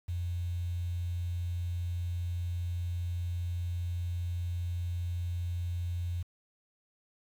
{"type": "tone with quantisation", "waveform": "sine", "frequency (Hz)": 87.5, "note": "F2", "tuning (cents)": 4, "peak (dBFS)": -31, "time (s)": [0.08, 6.23], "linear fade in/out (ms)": 10, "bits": 9, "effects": []}